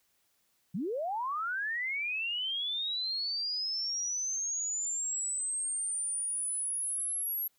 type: linear sweep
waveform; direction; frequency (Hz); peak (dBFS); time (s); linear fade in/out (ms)
sine; up; 151.3 to 11640; -31; 0.74-7.48; 10
effects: white hiss -73 dBFS RMS until 7.58 s